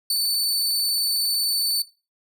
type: tone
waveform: sawtooth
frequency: 4511 Hz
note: C#8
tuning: 29 cents sharp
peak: -17 dBFS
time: 0.1-1.82 s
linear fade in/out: 2 ms
effects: noise-tail reverb RT60 0.3 s tail -19 dB re dry